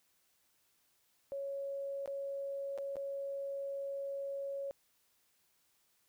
sine tone with dropouts, 554.4 Hz, C#5, in tune, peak -37 dBFS, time 1.32-4.71 s, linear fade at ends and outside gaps 0 ms, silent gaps 2.059-2.076 / 2.777-2.785 / 2.957-2.967 s, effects white hiss -74 dBFS RMS until 6.08 s

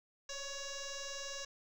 sine tone with frequency modulation, 2800 Hz, F7, 4 cents sharp, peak -39 dBFS, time 0.29-1.45 s, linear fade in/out 5 ms, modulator 558 Hz, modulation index 6.7, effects tanh soft clip ceiling -37 dBFS + 13-bit

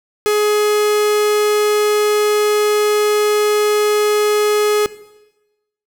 45% pulse tone, 420 Hz, G#4, 19 cents sharp, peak -12 dBFS, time 0.26-4.86 s, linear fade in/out 0 ms, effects noise-tail reverb RT60 1.0 s tail -17 dB re dry

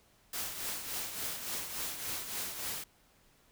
white noise with tremolo, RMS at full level -36 dBFS, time 0.33-2.84 s, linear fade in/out 5 ms, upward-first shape triangle, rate 3.5 Hz, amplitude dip 60%, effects pink hiss -66 dBFS RMS until 3.51 s

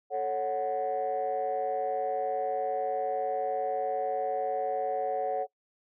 sine chord, F# minor, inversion first, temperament equal, 440 / 554.4 / 740 Hz, A4 / C#5 / F#5, 0 / 0 / 0 cents, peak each -33 / -31 / -29 dBFS, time 0.1-5.47 s, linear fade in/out 50 ms, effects noise-tail reverb RT60 0.1 s tail -22 dB re dry + tanh soft clip ceiling -22 dBFS

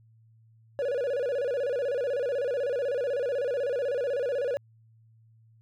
triangle tone with vibrato, 523.3 Hz, C5, in tune, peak -24 dBFS, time 0.79-4.57 s, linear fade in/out 0 ms, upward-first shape square, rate 16 Hz, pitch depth 130 cents each way, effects added 112 Hz sine -56 dBFS peak until 5.61 s

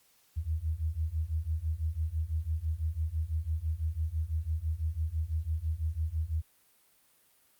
sine beating tone pair, 76.4 / 82.4 Hz, D#2 / E2, -31 / 0 cents, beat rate 6 Hz, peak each -33 / -32 dBFS, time 0.36-6.42 s, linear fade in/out 20 ms, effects white hiss -66 dBFS RMS until 7.59 s + Opus 48 kbps

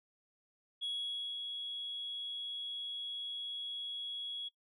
sine tone with ADSR envelope, 3339 Hz, G#7, 9 cents sharp, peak -33 dBFS, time 0.81-4.49 s, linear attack 23 ms, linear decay 530 ms, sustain -5 dB, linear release 15 ms, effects noise-tail reverb RT60 0.1 s tail -19 dB re dry + tanh soft clip ceiling -33 dBFS

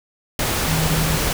sine tone in noise, 158.7 Hz, D#3, 35 cents sharp, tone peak -20 dBFS, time 0.68-1.17 s, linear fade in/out 2 ms, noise pink, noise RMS -21 dBFS, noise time 0.39-1.33 s, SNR -2 dB, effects none

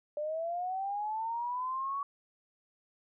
sine linear sweep, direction up, 587.3 to 1130 Hz, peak -32 dBFS, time 0.17-2.03 s, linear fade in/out 2 ms, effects none

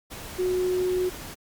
sine tone in noise, 366 Hz, F#4, 19 cents flat, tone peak -22 dBFS, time 0.38-1.1 s, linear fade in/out 20 ms, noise pink, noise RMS -39 dBFS, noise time 0.1-1.35 s, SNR +14 dB, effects Opus 48 kbps

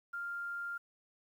sine tone, 1396.9 Hz, F6, in tune, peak -37 dBFS, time 0.13-0.78 s, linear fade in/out 10 ms, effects 11-bit

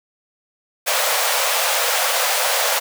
pink high-pass noise, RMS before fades -19 dBFS, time 0.86-2.8 s, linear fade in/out 20 ms, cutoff 490 Hz, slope 96 dB/octave, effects none

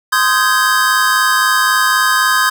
square chord, Ab major seventh, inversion first, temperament just, 1038.3 / 1245.9 / 1557.4 / 1661.2 Hz, C6 / Eb6 / G6 / Ab6, -14 / +2 / -12 / 0 cents, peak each -17 dBFS, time 0.12-2.5 s, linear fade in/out 10 ms, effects none

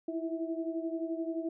sine tone cluster, 325.5 / 337 / 652 Hz, E4 / E4 / E5, -22 / +38 / -19 cents, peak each -35 / -37 / -40 dBFS, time 0.08-1.49 s, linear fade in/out 5 ms, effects none

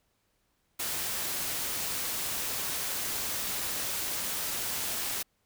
white noise, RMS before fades -33 dBFS, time 0.79-5.23 s, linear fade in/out 10 ms, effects pink hiss -74 dBFS RMS until 5.45 s

